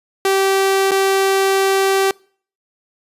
sawtooth tone with dropouts, 387.8 Hz, G4, 19 cents flat, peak -9 dBFS, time 0.25-2.11 s, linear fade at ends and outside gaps 2 ms, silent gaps 0.91-0.916 s, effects noise-tail reverb RT60 0.5 s tail -26 dB re dry + resampled to 32000 Hz

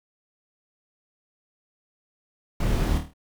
brown noise with echo, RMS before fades -24 dBFS, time 2.6-2.98 s, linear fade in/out 5 ms, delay 26 ms, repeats 6, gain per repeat -5 dB, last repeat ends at 3.136 s, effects none

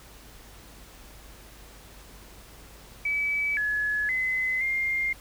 sine tone with pitch steps, 2293 / 1699 / 2035 / 2113 Hz, D7 / G#6 / C7 / C7, -42 / +39 / -49 / +16 cents, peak -24 dBFS, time 3.05-5.13 s, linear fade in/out 5 ms, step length 520 ms, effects added 50 Hz sine -50 dBFS peak until 5.2 s + pink hiss -50 dBFS RMS until 5.2 s

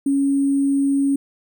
sine tone with sample-and-hold, 277.2 Hz, C#4, in tune, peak -15 dBFS, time 0.06-1.16 s, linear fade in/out 5 ms, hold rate 8820 Hz, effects none

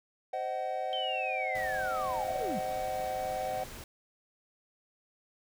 triangle chord, C diminished, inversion none, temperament equal with one note detuned, 523.3 / 622.3 / 752.9 Hz, C5 / Eb5 / Gb5, 0 / 0 / +30 cents, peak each -36 / -36 / -32 dBFS, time 0.33-3.64 s, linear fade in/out 5 ms
sine linear sweep, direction down, 3136 to 162.9 Hz, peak -34 dBFS, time 0.93-2.59 s, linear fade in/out 0 ms
pink noise, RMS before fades -46 dBFS, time 1.55-3.84 s, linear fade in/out 2 ms
effects none

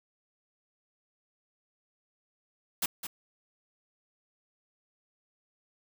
white noise with echo, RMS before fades -29 dBFS, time 2.82-2.86 s, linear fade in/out 5 ms, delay 210 ms, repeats 1, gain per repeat -9 dB, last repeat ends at 3.07 s, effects none

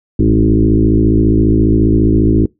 sine tone with frequency modulation, 196 Hz, G3, in tune, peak -7 dBFS, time 0.19-2.46 s, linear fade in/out 5 ms, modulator 54.7 Hz, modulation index 3.1, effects noise-tail reverb RT60 0.2 s tail -25 dB re dry

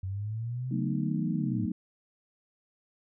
sine linear two-way sweep, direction up then down, 92.5 to 164.81 to 101.2 Hz, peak -31 dBFS, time 0.03-1.66 s, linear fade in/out 5 ms, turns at 1.33 s
sine chord, B dominant seventh, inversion second, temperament just, 185.21 / 222.2 / 246.9 / 308.7 Hz, F#3 / A3 / B3 / D#4, +2 / +17 / 0 / -14 cents, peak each -33 / -33 / -36 / -36 dBFS, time 0.71-1.72 s, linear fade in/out 5 ms
effects none

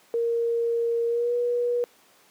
sine tone with pitch glide, 466.2 to 482.9 Hz, A#4 to B4, 0 to -39 cents, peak -21 dBFS, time 0.14-1.84 s, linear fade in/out 0 ms, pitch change +61 cents, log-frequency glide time 1.07-1.34 s, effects pink hiss -57 dBFS RMS until 2.3 s + high-pass 300 Hz 12 dB/octave

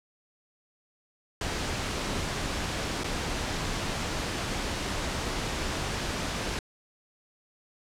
pink noise with dropouts, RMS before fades -31 dBFS, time 1.41-6.59 s, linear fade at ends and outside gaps 2 ms, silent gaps 3.036-3.042 s, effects low-pass 7000 Hz 12 dB/octave

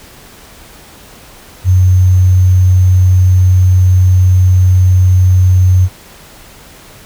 sine tone with sample-and-hold, 92 Hz, F#2, 9 cents flat, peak -4 dBFS, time 1.64-5.89 s, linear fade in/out 50 ms, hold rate 6300 Hz, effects pink hiss -37 dBFS RMS until 7.05 s

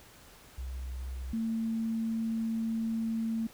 sine tone pair in turn, 64.1 / 225 Hz, C2 / A3, -35 / +39 cents, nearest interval octave + minor seventh, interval 2174 cents, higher second, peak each -35 / -29 dBFS, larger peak second, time 0.58-1.33 / 1.33-3.47 s, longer second, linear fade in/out 5 ms, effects pink hiss -55 dBFS RMS until 3.53 s

